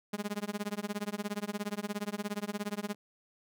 sawtooth tone with tremolo, 206.2 Hz, G#3, 12 cents flat, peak -27 dBFS, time 0.13-2.95 s, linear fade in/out 5 ms, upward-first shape sine, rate 17 Hz, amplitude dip 100%, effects none

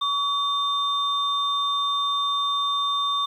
sine tone pair together, 1134 / 3600 Hz, C#6 / A7, +39 / +39 cents, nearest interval octave + minor sixth, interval 2000 cents, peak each -23 / -24 dBFS, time 0.01-3.26 s, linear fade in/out 10 ms, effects tanh soft clip ceiling -13 dBFS + 9-bit

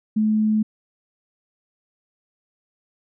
sine tone, 215.5 Hz, A3, 36 cents flat, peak -16 dBFS, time 0.16-0.63 s, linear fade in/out 10 ms, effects none

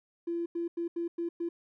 triangle tone bursts at uneven times, 340 Hz, F4, 46 cents flat, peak -26 dBFS, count 6, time 0.27-0.46 / 0.55-0.68 / 0.77-0.88 / 0.96-1.08 / 1.18-1.29 / 1.4-1.49 s, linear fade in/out 10 ms, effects tanh soft clip ceiling -28 dBFS

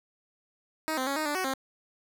10% pulse tone with pitch steps, 314.7 / 259.6 / 277.3 / 310.2 / 293.3 / 373.3 / 266.4 Hz, D#4 / C4 / C#4 / D#4 / D4 / F#4 / C4, +20 / -13 / +1 / -5 / -2 / +15 / +31 cents, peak -20 dBFS, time 0.88-1.538 s, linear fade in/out 0 ms, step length 94 ms, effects none

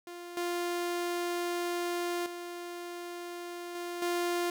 sawtooth tone with level steps, 349.2 Hz, F4, in tune, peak -38 / -27 / -35 / -32 / -25 dBFS, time 0.07-4.5 s, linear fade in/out 2 ms, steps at 0.37 / 2.26 / 3.75 / 4.02 s, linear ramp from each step 2 ms, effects none

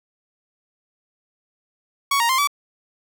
sawtooth tone with pitch steps, 1117 / 934 / 1049 / 1148 Hz, C#6 / A#5 / C6 / D6, +13 / +3 / +4 / -40 cents, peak -13 dBFS, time 2.11-2.474 s, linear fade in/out 5 ms, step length 91 ms, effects none

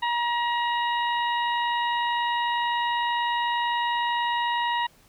harmonic tone, 951 Hz, A#5, 34 cents sharp, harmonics 1 / 2 / 3 / 4, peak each -24 / -30 / -34 / -36 dBFS, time 0.02-4.87 s, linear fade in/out 10 ms, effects pink hiss -58 dBFS RMS until 5.08 s

